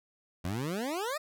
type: exponential sweep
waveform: 20% pulse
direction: up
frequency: 82.41 to 640 Hz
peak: -27 dBFS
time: 0.44-1.18 s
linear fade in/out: 10 ms
effects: none